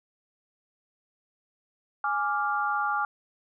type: chord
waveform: sine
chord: D diminished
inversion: second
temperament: equal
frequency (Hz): 830.6 / 1174.7 / 1396.9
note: Ab5 / D6 / F6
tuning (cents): 0 / 0 / 0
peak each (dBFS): -29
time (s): 2.04-3.05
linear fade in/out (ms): 2
effects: none